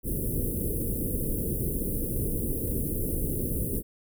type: band-stop noise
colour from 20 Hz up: pink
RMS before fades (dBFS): -29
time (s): 0.03-3.83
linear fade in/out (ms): 50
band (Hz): 490 to 10000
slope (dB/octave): 48
effects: none